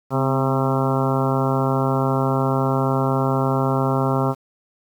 harmonic tone with a mistuned harmonic, 134.2 Hz, C3, 44 cents sharp, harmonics 1 / 2 / 3 / 4 / 5 / 6 / 7 / 8 / 9 / 10, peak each -21 / -24 / -26 / -27 / -28 / -29 / -29 / -30 / -31 / -31 dBFS, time 0.1-4.35 s, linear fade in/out 50 ms, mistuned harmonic 2, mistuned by -37 cents, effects 8-bit

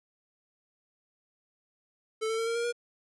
square tone with pitch steps, 440 / 447.2 / 454.5 / 461.9 / 469.4 / 477.1 Hz, A4 / A4 / A#4 / A#4 / A#4 / A#4, 0 / +28 / -44 / -16 / +12 / +40 cents, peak -29 dBFS, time 2.21-2.726 s, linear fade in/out 20 ms, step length 86 ms, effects resampled to 24000 Hz

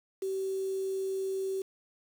sine tone with quantisation, 384 Hz, G4, 36 cents flat, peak -30 dBFS, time 0.22-1.62 s, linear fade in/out 5 ms, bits 8, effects none

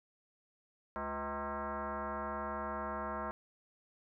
sine tone with frequency modulation, 212.5 Hz, G#3, 40 cents sharp, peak -36 dBFS, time 0.96-3.31 s, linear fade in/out 0 ms, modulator 283 Hz, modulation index 4.5, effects none

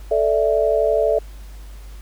sine chord, A suspended fourth, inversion none, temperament equal, 440 / 587.3 / 659.3 Hz, A4 / D5 / E5, 0 / 0 / 0 cents, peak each -19 dBFS, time 0.11-1.19 s, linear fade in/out 5 ms, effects added 50 Hz sine -34 dBFS peak until 2.01 s + pink hiss -49 dBFS RMS until 2.01 s

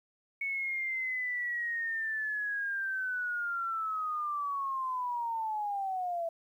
sine linear sweep, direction down, 2219 to 659.3 Hz, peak -31 dBFS, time 0.41-6.29 s, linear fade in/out 5 ms, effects 11-bit

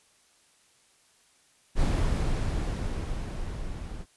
brown noise with level ramp, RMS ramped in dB -23 to -38 dBFS, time 1.75-4.06 s, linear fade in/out 50 ms, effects white hiss -63 dBFS RMS until 4.16 s + resampled to 24000 Hz

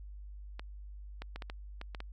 clicks, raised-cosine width 0.3 ms, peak -26 dBFS, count 8, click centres 0.595 / 1.22 / 1.36 / 1.422 / 1.499 / 1.814 / 1.948 / 2.004 s, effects added 50 Hz sine -44 dBFS peak until 2.12 s

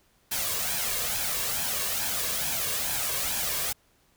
white noise with flanger, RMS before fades -29 dBFS, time 0.31-3.73 s, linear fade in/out 10 ms, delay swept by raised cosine 1.2 to 1.84 ms, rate 2.3 Hz, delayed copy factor +0.55, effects pink hiss -65 dBFS RMS until 4.16 s

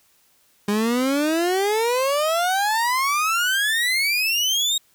30% pulse exponential sweep, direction up, 201.6 to 3785 Hz, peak -16 dBFS, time 0.68-4.78 s, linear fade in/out 5 ms, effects white hiss -60 dBFS RMS until 4.94 s

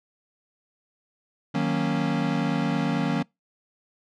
square chord, D# minor seventh, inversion none, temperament equal, 155.56 / 185 / 233.1 / 277.2 Hz, D#3 / F#3 / A#3 / C#4, 0 / 0 / 0 / 0 cents, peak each -29 dBFS, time 1.54-3.23 s, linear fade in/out 10 ms, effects noise-tail reverb RT60 0.2 s tail -25 dB re dry + low-pass 4000 Hz 12 dB/octave

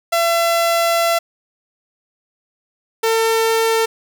sawtooth tone pair in turn, 675 / 450.5 Hz, E5 / A4, +41 / +41 cents, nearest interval perfect fifth, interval 700 cents, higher first, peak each -10 dBFS, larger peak neither, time 0.12-1.19 / 3.03-3.86 s, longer first, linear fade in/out 10 ms, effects none

